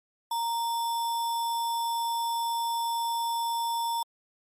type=tone with sample-and-hold; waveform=sine; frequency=929 Hz; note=A#5; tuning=6 cents flat; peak=-26 dBFS; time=0.31-4.03 s; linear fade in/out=5 ms; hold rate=4410 Hz; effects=MP3 64 kbps